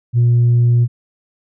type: tone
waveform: sine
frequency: 119.8 Hz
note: A#2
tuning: 48 cents sharp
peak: -7 dBFS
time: 0.13-0.88 s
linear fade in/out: 50 ms
effects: tanh soft clip ceiling -7 dBFS